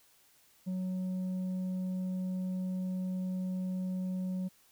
sine tone with tanh clipping, 185 Hz, F#3, in tune, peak -33 dBFS, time 0.66-4.49 s, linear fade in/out 20 ms, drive 4 dB, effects white hiss -65 dBFS RMS until 4.71 s

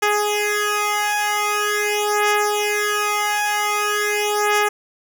10% pulse beating tone pair, 416.3 / 416.74 Hz, G#4 / G#4, +4 / +6 cents, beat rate 0.44 Hz, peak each -12 / -13 dBFS, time 0.02-4.69 s, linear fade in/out 10 ms, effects none

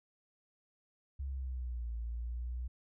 sine exponential two-way sweep, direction down then up, 69.3 to 56.9 to 61.9 Hz, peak -36 dBFS, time 1.19-2.68 s, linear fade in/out 10 ms, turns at 1.95 s, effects none

